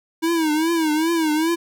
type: tone with vibrato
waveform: square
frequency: 319.8 Hz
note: D#4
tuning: 48 cents sharp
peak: -18 dBFS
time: 0.22-1.56 s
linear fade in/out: 20 ms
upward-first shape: triangle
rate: 2.5 Hz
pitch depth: 120 cents each way
effects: none